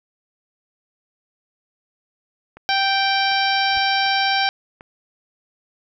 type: click train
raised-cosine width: 0.5 ms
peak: -25 dBFS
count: 4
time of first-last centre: 2.57-4.809 s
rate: 1.34 Hz
type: harmonic tone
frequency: 782 Hz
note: G5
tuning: 4 cents flat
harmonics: 1 / 2 / 3 / 4 / 5 / 6 / 7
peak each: -20 / -23 / -25 / -26 / -27 / -28 / -28 dBFS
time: 2.69-4.49 s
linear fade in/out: 0 ms
type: noise with exponential growth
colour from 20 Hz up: brown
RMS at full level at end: -35 dBFS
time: 3.66-3.78 s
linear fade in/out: 2 ms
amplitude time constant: 24 ms
effects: none